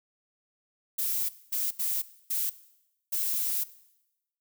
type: noise bursts at uneven times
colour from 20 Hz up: violet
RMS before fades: -29 dBFS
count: 5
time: 0.98-1.29 / 1.52-1.71 / 1.79-2.02 / 2.3-2.5 / 3.12-3.64 s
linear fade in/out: 10 ms
effects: noise-tail reverb RT60 0.9 s tail -18 dB re dry